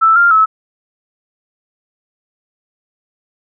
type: tone with pitch steps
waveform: sine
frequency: 1321 / 1395 / 1298 Hz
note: E6 / F6 / E6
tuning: +3 / -2 / -27 cents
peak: -6 dBFS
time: 0.01-0.46 s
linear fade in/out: 20 ms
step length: 150 ms
effects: none